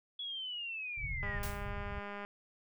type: linear sweep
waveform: sine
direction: down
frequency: 3393 to 1800 Hz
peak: -38 dBFS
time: 0.19-1.39 s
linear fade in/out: 5 ms
type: low-pass noise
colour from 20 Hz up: pink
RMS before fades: -41 dBFS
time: 0.97-2 s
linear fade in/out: 10 ms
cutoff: 150 Hz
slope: 96 dB/octave
type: click train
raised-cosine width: 0.5 ms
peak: -29 dBFS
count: 208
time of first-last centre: 1.23-2.25 s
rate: 203 Hz
type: noise with exponential decay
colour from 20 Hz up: white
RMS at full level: -41 dBFS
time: 1.43-1.72 s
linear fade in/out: 2 ms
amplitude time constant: 62 ms
effects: none